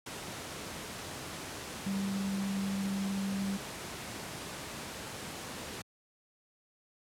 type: tone in noise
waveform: sine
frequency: 196 Hz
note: G3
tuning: in tune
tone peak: -31 dBFS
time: 1.86-3.57 s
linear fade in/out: 5 ms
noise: pink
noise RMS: -41 dBFS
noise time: 0.06-5.82 s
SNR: +7 dB
effects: high-pass 100 Hz 12 dB/octave + low-pass 11000 Hz 12 dB/octave